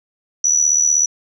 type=tone with amplitude modulation; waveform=sine; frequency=5910 Hz; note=F#8; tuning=3 cents flat; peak=-8 dBFS; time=0.44-1.06 s; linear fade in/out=5 ms; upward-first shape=sine; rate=76.2 Hz; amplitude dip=75%; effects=tanh soft clip ceiling -4 dBFS